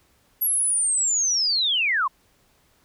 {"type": "linear sweep", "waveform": "sine", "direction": "down", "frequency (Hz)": [11630, 981], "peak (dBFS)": -19, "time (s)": [0.41, 2.08], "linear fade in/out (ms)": 10, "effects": ["pink hiss -62 dBFS RMS until 2.84 s"]}